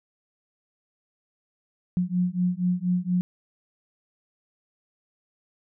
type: beating tone pair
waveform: sine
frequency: 177.5 / 181.7 Hz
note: F3 / F#3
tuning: +28 / -31 cents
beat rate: 4.2 Hz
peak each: -25 dBFS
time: 1.97-3.21 s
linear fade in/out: 0 ms
effects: none